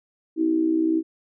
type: tone with amplitude modulation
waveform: sine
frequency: 321.9 Hz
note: E4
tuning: 41 cents flat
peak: -15 dBFS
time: 0.36-1.03 s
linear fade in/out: 50 ms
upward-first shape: sine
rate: 60.7 Hz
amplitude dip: 70%
effects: none